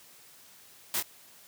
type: noise with echo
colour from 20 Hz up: white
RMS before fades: -30 dBFS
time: 0.94-1 s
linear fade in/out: 2 ms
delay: 26 ms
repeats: 1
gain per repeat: -5 dB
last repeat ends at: 1.026 s
effects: white hiss -55 dBFS RMS until 1.47 s + high-pass 80 Hz 12 dB/octave